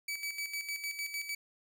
sawtooth tone with tremolo, 2290 Hz, D7, 44 cents flat, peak -31 dBFS, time 0.08-1.35 s, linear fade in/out 5 ms, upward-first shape square, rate 6.6 Hz, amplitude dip 60%, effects none

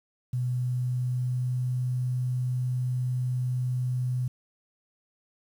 sine tone with pitch glide, 124.6 to 125.76 Hz, B2 to B2, +16 to +32 cents, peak -25 dBFS, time 0.33-4.28 s, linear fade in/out 5 ms, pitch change +16 cents, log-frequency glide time 0.52-1.72 s, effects 9-bit

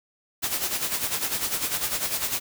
white noise with tremolo, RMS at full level -25 dBFS, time 0.42-2.4 s, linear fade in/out 20 ms, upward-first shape sine, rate 10 Hz, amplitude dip 65%, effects none

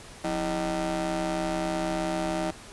25% pulse ring-modulated tone, 146.83 Hz, D3, in tune, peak -20 dBFS, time 0.24-2.51 s, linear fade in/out 5 ms, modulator 472 Hz, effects pink hiss -46 dBFS RMS until 2.72 s + resampled to 24000 Hz

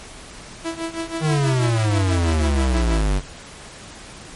sawtooth tone with tremolo, 329.6 Hz, E4, in tune, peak -18 dBFS, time 0.64-3.04 s, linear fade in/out 20 ms, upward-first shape triangle, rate 6.2 Hz, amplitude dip 90%
square exponential sweep, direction down, 160 to 46.25 Hz, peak -17 dBFS, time 1.2-3.22 s, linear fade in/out 50 ms
effects pink hiss -39 dBFS RMS until 4.35 s + MP3 48 kbps

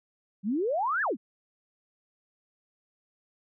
sine exponential two-way sweep, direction up then down, 182.9 to 1800 to 182.9 Hz, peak -25 dBFS, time 0.43-1.17 s, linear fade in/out 50 ms, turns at 1.02 s, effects none

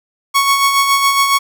sawtooth tone with tremolo, 1108.7 Hz, C#6, in tune, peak -5 dBFS, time 0.34-1.39 s, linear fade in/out 20 ms, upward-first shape sine, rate 7.2 Hz, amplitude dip 45%, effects none

